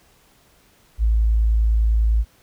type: tone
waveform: sine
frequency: 55 Hz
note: A1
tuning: in tune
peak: -14 dBFS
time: 0.98-2.25 s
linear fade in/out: 50 ms
effects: pink hiss -56 dBFS RMS until 2.42 s